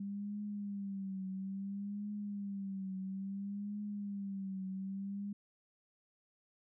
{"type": "tone with vibrato", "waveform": "sine", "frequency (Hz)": 198.1, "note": "G3", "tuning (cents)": 18, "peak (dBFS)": -38, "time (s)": [0, 5.33], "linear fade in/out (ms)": 5, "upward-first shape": "triangle", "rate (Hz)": 0.59, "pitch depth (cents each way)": 86, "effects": []}